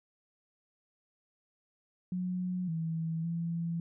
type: tone with pitch steps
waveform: sine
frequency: 181.6 / 162.8 / 168 Hz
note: F#3 / E3 / E3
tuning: -32 / -21 / +33 cents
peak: -31 dBFS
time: 2.12-3.8 s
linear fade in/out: 2 ms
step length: 560 ms
effects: none